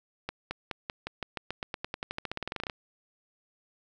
accelerating click train, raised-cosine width 0.3 ms, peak -17 dBFS, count 26, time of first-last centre 0.29-2.698 s, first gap 220 ms, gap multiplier 0.92, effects none

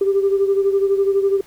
sine beating tone pair, 392 / 404 Hz, G4 / G#4, 0 / -48 cents, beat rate 12 Hz, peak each -14 / -20 dBFS, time 0.01-1.41 s, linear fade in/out 5 ms, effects tanh soft clip ceiling -8 dBFS + pink hiss -49 dBFS RMS until 1.46 s

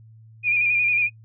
sine tone with vibrato, 2426 Hz, D#7, 44 cents flat, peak -17 dBFS, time 0.43-1.1 s, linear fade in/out 50 ms, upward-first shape square, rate 11 Hz, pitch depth 30 cents each way, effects noise-tail reverb RT60 0.1 s tail -26 dB re dry + added 111 Hz sine -45 dBFS peak until 1.24 s

